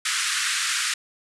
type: band-pass noise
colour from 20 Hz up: pink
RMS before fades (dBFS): -25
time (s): 0.05-0.94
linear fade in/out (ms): 5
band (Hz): 1300 to 10000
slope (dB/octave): 48
effects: none